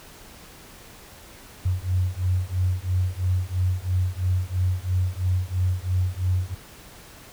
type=beating tone pair; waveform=sine; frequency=90.1 / 93.1 Hz; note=F#2 / F#2; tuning=-45 / +11 cents; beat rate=3 Hz; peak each=-24 dBFS; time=1.65-6.55 s; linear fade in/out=10 ms; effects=pink hiss -46 dBFS RMS until 7.32 s